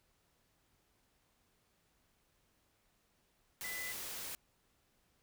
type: tone in noise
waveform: sine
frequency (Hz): 2003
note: B6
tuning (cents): +24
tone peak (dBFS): -42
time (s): 3.64-3.92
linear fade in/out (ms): 0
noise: white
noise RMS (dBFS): -44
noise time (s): 3.61-4.35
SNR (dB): -1
effects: pink hiss -75 dBFS RMS until 5.22 s